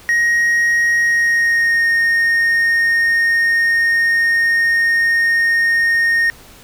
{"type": "tone with pitch glide", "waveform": "triangle", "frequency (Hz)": [1880, 1847.7], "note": ["A#6", "A#6"], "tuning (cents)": [14, -16], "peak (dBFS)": -10, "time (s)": [0.09, 6.3], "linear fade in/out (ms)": 0, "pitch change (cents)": -30, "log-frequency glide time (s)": [1, 1.87], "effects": ["pink hiss -42 dBFS RMS until 6.63 s"]}